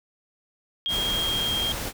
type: tone with pitch glide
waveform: sine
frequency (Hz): 3241 to 3219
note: G#7 to G7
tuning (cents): -43 to +45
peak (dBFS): -24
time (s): 0.86-1.72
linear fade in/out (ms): 0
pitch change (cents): -12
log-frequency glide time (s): 1.03-1.58
type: noise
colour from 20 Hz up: pink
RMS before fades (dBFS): -31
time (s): 0.88-1.93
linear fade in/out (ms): 50
effects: none